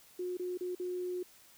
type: tone with dropouts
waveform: sine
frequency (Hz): 360.8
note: F#4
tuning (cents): -44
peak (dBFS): -34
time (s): 0.19-1.23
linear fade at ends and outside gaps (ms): 5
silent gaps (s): 0.371-0.395 / 0.575-0.608 / 0.751-0.797
effects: white hiss -60 dBFS RMS until 1.57 s